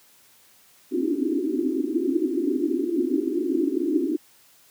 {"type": "band-pass noise", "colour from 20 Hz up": "pink", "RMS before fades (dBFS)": -24, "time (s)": [0.91, 4.17], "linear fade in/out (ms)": 20, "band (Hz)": [260, 380], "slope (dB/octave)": 96, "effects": ["white hiss -56 dBFS RMS until 4.7 s", "high-pass 80 Hz 12 dB/octave"]}